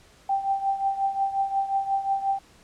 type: tone with tremolo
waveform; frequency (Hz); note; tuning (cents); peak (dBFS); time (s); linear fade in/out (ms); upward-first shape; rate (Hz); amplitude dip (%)
sine; 784; G5; 0; -19; 0.29-2.39; 5; triangle; 5.6; 80
effects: pink hiss -55 dBFS RMS until 2.63 s + low-pass 9000 Hz 12 dB/octave